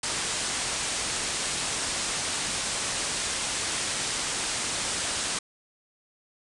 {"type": "low-pass noise", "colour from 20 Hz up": "white", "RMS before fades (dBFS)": -30, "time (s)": [0.03, 5.39], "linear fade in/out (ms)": 5, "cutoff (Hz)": 9600, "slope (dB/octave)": 96, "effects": []}